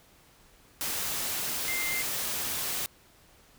sine tone in noise, 2093 Hz, C7, in tune, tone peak -31 dBFS, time 1.68-2.02 s, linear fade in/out 0 ms, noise white, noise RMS -32 dBFS, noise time 0.81-2.86 s, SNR -2 dB, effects pink hiss -59 dBFS RMS until 3.58 s

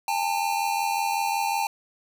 square tone pair together, 808 / 893.4 Hz, G#5 / A5, -48 / +26 cents, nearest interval major second, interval 174 cents, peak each -27 dBFS, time 0.08-1.67 s, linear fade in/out 2 ms, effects none

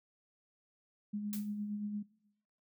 sine tone with tremolo, 207.7 Hz, G#3, in tune, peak -34 dBFS, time 1.13-2.03 s, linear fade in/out 10 ms, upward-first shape sine, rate 8.7 Hz, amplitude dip 40%
blue noise with exponential decay, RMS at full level -40 dBFS, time 1.33-1.52 s, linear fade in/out 0 ms, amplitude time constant 41 ms
effects noise-tail reverb RT60 0.9 s tail -20 dB re dry

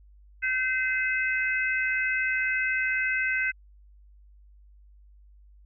harmonic tone, 514 Hz, C5, 31 cents flat, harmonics 3 / 4 / 5, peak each -27 / -28 / -31 dBFS, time 0.42-3.52 s, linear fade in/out 20 ms, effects added 50 Hz sine -51 dBFS peak until 5.65 s

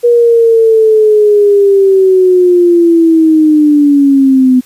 sine linear sweep, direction down, 480.2 to 251.3 Hz, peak -3 dBFS, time 0.03-4.61 s, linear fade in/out 20 ms, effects white hiss -42 dBFS RMS until 4.65 s + resampled to 32000 Hz

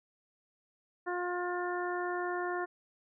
harmonic tone, 355.7 Hz, F4, 32 cents sharp, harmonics 1 / 2 / 3 / 4 / 5, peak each -35 / -38 / -40 / -41 / -42 dBFS, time 1.06-2.66 s, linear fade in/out 20 ms, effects none

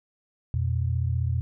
sine tone pair together, 85.8 / 121.14 Hz, F2 / B2, -30 / -33 cents, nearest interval tritone, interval 597 cents, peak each -25 / -26 dBFS, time 0.54-1.41 s, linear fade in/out 0 ms, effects none

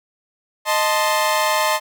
sawtooth chord, A diminished, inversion second, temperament equal, 622.3 / 880 / 1046.5 Hz, Eb5 / A5 / C6, 0 / 0 / 0 cents, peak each -17 dBFS, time 0.65-1.8 s, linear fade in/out 50 ms, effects none

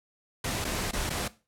pink noise with dropouts, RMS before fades -31 dBFS, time 0.44-1.28 s, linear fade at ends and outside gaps 5 ms, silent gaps 0.645-0.649 / 0.912-0.932 / 1.095-1.102 s, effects noise-tail reverb RT60 0.3 s tail -17 dB re dry + low-pass 12000 Hz 12 dB/octave

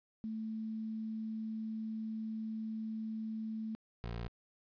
sine / 20% pulse tone pair in turn, 220 / 58.27 Hz, A3 / A#1, 0 / 0 cents, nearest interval octave + major seventh, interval 2300 cents, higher first, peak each -37 / -34 dBFS, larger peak second, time 0.24-3.75 / 4.04-4.28 s, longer first, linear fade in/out 0 ms, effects resampled to 11025 Hz + 12-bit

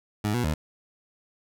20% pulse tone with pitch steps, 104.8 / 121.7 / 77.1 Hz, G#2 / B2 / D#2, +16 / -25 / -15 cents, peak -19 dBFS, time 0.24-0.54 s, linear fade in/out 5 ms, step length 100 ms, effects none

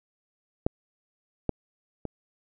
clicks, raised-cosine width 2 ms, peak -9 / -11 / -19 dBFS, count 3, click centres 0.665 / 1.493 / 2.053 s, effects none

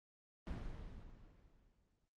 brown noise with exponential decay, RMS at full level -41 dBFS, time 0.47-2.08 s, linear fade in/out 0 ms, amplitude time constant 350 ms, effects low-pass 5000 Hz 12 dB/octave + Opus 24 kbps

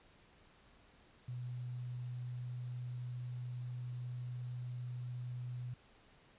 sine tone with quantisation, 123.3 Hz, B2, 2 cents flat, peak -40 dBFS, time 1.28-5.74 s, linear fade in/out 5 ms, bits 11, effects pink hiss -65 dBFS RMS until 6.38 s + resampled to 8000 Hz

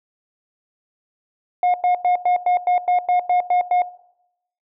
sine tone bursts, 719 Hz, F#5, 50 cents flat, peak -11 dBFS, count 11, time 1.63-3.82 s, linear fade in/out 2 ms, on 110 ms, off 98 ms, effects noise-tail reverb RT60 0.8 s tail -20 dB re dry + tanh soft clip ceiling -13 dBFS

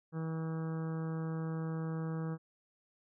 harmonic tone, 161.2 Hz, E3, 38 cents flat, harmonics 1 / 2 / 3 / 4 / 5 / 6 / 7 / 8 / 9 / 10, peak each -35 / -45 / -45 / -58 / -54 / -58 / -54 / -55 / -59 / -58 dBFS, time 0.12-2.38 s, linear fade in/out 50 ms, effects none

